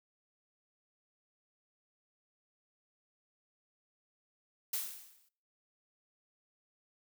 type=noise with exponential decay; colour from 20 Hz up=blue; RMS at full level=-33 dBFS; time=4.73-5.29 s; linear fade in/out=5 ms; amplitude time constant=120 ms; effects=noise-tail reverb RT60 0.6 s tail -24 dB re dry